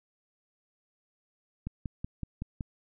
click train, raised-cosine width 5 ms, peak -22 dBFS, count 6, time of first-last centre 1.67-2.608 s, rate 5.33 Hz, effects none

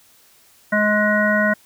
harmonic tone, 210.3 Hz, G#3, 22 cents sharp, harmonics 1 / 3 / 5 / 7 / 9, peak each -20 / -20 / -27 / -20 / -21 dBFS, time 0.72-1.54 s, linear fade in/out 10 ms, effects white hiss -53 dBFS RMS until 1.65 s

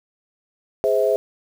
sine chord, Ab augmented, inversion none, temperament just, 415.3 / 519.1 / 648.9 Hz, Ab4 / C5 / E5, 0 / -14 / -27 cents, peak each -20 dBFS, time 0.84-1.16 s, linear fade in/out 0 ms, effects 7-bit

